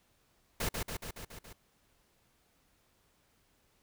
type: noise with echo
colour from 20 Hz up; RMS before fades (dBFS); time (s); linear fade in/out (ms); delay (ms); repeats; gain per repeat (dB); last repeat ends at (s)
pink; -33; 0.6-0.69; 5; 140; 6; -3; 1.53
effects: pink hiss -71 dBFS RMS until 3.82 s